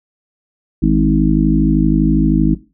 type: harmonic tone with a mistuned harmonic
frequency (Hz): 52.6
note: G#1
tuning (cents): +23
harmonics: 1 / 3 / 4 / 5 / 6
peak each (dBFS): -16 / -16 / -16 / -16 / -16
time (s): 0.82-2.55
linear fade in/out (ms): 10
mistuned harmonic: 3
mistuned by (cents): +20
effects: noise-tail reverb RT60 0.3 s tail -17 dB re dry